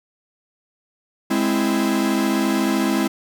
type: chord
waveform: 45% pulse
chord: Ab augmented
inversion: none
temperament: equal with one note detuned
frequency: 207.7 / 261.6 / 331 Hz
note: Ab3 / C4 / E4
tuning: 0 / 0 / +7 cents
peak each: -22 dBFS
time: 1.3-3.08 s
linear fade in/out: 10 ms
effects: none